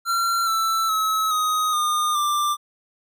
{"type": "tone with pitch steps", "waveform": "square", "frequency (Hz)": [1367, 1328.1, 1290.3, 1253.5, 1217.9, 1183.2], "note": ["F6", "E6", "E6", "D#6", "D#6", "D6"], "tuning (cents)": [-37, 13, -37, 12, -37, 13], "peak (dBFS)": -20, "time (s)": [0.05, 2.57], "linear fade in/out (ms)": 50, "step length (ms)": 420, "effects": []}